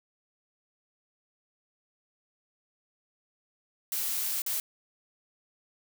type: noise with dropouts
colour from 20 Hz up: blue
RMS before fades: -31 dBFS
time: 3.92-4.6 s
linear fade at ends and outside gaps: 1 ms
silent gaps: 4.419-4.463 s
effects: none